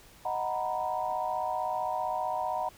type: chord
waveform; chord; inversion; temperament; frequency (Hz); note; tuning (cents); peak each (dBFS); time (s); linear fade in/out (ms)
sine; B major seventh; first; equal; 622.3 / 740 / 932.3 / 987.8; D#5 / F#5 / A#5 / B5; 0 / 0 / 0 / 0; -36 / -32 / -34 / -37; 0.25-2.69; 5
effects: pink hiss -55 dBFS RMS until 2.77 s